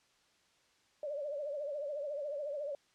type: tone with vibrato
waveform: sine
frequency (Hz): 580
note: D5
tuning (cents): -22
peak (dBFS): -36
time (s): 1.03-2.75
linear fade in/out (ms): 2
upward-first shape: triangle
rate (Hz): 14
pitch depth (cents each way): 110
effects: white hiss -70 dBFS RMS until 2.94 s + low-pass 6000 Hz 12 dB/octave